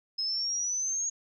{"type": "exponential sweep", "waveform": "sine", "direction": "up", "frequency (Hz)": [5120, 6650], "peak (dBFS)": -28, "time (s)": [0.18, 1.1], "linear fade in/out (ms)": 10, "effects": []}